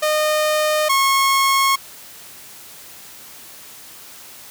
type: tone pair in turn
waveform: sawtooth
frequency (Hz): 612 / 1089.1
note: D#5 / C#6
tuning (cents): -29 / -31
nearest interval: minor seventh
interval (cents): 998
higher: second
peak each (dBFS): -12 / -10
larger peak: second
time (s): 0.02-0.89 / 0.89-1.76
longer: neither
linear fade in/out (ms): 10
effects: white hiss -40 dBFS RMS until 4.5 s + high-pass 60 Hz 12 dB/octave